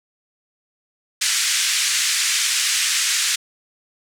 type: band-pass noise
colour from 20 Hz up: white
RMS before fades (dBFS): -20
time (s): 1.21-3.36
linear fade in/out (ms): 10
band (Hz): 1600 to 8400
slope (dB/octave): 24
effects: none